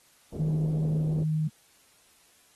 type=low-pass noise; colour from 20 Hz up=white; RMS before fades=-38 dBFS; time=0.32-1.24 s; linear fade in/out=10 ms; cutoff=450 Hz; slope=24 dB/octave
type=tone; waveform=sine; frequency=155.56 Hz; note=D#3; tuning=in tune; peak=-24 dBFS; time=0.39-1.48 s; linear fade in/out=10 ms
effects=white hiss -61 dBFS RMS until 2.55 s + AAC 32 kbps